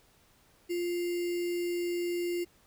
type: tone with sample-and-hold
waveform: sine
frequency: 349.2 Hz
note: F4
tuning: in tune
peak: -29 dBFS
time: 0.69-2.45 s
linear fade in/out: 20 ms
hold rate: 2450 Hz
effects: pink hiss -64 dBFS RMS until 2.66 s